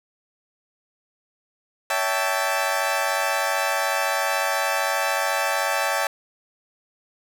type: chord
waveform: 20% pulse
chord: A dominant seventh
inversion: first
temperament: equal with one note detuned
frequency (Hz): 565.7 / 659.3 / 784 / 880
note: C#5 / E5 / G5 / A5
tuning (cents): +35 / 0 / 0 / 0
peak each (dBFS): -22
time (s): 1.9-6.07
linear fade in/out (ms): 2
effects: none